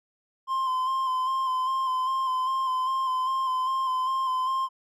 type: tone with vibrato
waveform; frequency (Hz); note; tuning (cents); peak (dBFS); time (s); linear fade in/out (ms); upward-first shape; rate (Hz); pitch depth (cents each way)
triangle; 1042; C6; -7; -22; 0.47-4.69; 50; square; 2.5; 25
effects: none